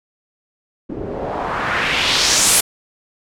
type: noise with low-pass filter sweep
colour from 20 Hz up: white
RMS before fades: -18 dBFS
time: 0.89-2.61 s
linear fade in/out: 10 ms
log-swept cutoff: 300 to 11000 Hz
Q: 1.9
effects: none